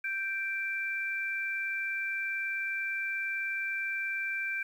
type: tone pair together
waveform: sine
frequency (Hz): 1567.8 / 2349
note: G6 / D7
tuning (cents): 0 / 0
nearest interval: perfect fifth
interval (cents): 700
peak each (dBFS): -34 / -33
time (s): 0.04-4.63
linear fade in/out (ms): 5
effects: 10-bit